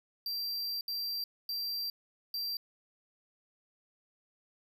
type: tone bursts at uneven times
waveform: square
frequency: 4714 Hz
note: D8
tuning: 6 cents sharp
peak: -34 dBFS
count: 4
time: 0.26-0.81 / 0.88-1.24 / 1.49-1.9 / 2.34-2.57 s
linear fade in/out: 2 ms
effects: none